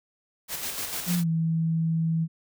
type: noise with tremolo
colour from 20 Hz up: white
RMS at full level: -31 dBFS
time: 0.48-1.24 s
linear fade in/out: 50 ms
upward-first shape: square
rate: 6.7 Hz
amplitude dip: 40%
type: tone with pitch glide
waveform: sine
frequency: 175.7 to 162.99 Hz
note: F3 to E3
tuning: +11 to -19 cents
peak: -22 dBFS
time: 1.06-2.28 s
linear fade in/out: 50 ms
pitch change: -130 cents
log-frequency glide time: 1.17-1.28 s
effects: none